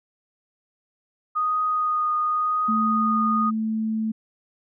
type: tone with vibrato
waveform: sine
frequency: 1239 Hz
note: D#6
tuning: 8 cents flat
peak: -20 dBFS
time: 1.35-3.51 s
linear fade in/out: 20 ms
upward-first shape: triangle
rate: 0.93 Hz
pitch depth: 14 cents each way
type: tone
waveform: sine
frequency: 220 Hz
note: A3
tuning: in tune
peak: -22 dBFS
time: 2.68-4.12 s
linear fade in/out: 10 ms
effects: none